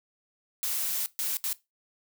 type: noise bursts at uneven times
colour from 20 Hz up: blue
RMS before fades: -30 dBFS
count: 3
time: 0.63-1.06 / 1.19-1.37 / 1.44-1.53 s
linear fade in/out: 0 ms
effects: noise-tail reverb RT60 0.2 s tail -18 dB re dry